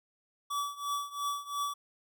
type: tone with tremolo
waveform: square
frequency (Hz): 1148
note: D6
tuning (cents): -40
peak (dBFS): -30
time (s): 0.5-1.74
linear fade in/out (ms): 10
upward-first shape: triangle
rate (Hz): 2.9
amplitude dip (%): 90
effects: none